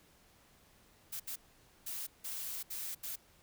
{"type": "noise bursts at uneven times", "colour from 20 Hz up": "blue", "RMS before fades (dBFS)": -41, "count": 6, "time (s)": [[1.12, 1.2], [1.27, 1.36], [1.86, 2.07], [2.24, 2.63], [2.7, 2.95], [3.03, 3.16]], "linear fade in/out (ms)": 10, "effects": ["pink hiss -65 dBFS RMS until 3.42 s"]}